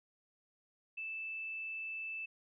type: tone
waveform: sine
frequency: 2637 Hz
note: E7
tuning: in tune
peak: -39 dBFS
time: 0.97-2.26 s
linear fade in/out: 10 ms
effects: none